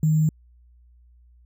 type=tone with sample-and-hold; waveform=sine; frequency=155.56 Hz; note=D#3; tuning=in tune; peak=-16 dBFS; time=0.03-0.29 s; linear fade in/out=2 ms; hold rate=7350 Hz; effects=added 60 Hz sine -51 dBFS peak until 1.45 s